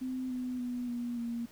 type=tone with pitch steps; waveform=sine; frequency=257.4 / 251.5 / 245.8 / 240.2 / 234.7 Hz; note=C4 / B3 / B3 / B3 / A#3; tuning=-28 / +32 / -8 / -48 / +12 cents; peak=-33 dBFS; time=0.01-1.46 s; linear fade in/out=10 ms; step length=290 ms; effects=pink hiss -58 dBFS RMS until 1.51 s